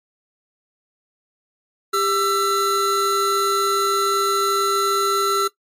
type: tone pair together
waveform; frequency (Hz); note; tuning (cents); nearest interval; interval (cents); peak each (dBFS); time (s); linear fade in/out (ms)
square; 396.6 / 1337.1; G4 / E6; +20 / +24; octave + major sixth; 2104; -23 / -19; 1.93-5.48; 10
effects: noise-tail reverb RT60 0.1 s tail -17 dB re dry + MP3 64 kbps